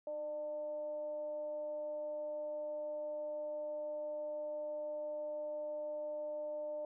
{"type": "tone with frequency modulation", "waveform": "sine", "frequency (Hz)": 600, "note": "D5", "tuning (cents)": 37, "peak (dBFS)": -38, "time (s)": [0.07, 6.85], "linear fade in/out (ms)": 2, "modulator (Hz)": 294, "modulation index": 0.26, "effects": []}